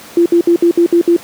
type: tone bursts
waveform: sine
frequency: 342.3 Hz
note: F4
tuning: 35 cents flat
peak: -5 dBFS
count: 7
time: 0.17-1.164 s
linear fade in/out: 2 ms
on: 88 ms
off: 63 ms
effects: pink hiss -34 dBFS RMS until 1.23 s + high-pass 200 Hz 12 dB/octave